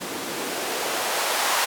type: noise with band-pass filter sweep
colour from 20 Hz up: blue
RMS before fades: -26 dBFS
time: 0-1.66 s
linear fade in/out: 20 ms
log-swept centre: 230 to 900 Hz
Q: 1.3
effects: none